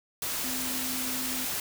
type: tone in noise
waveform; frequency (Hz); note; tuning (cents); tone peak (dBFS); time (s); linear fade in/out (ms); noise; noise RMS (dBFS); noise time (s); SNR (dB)
sine; 256.3; C4; -36; -37; 0.44-1.45; 2; white; -32; 0.22-1.6; -8
effects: none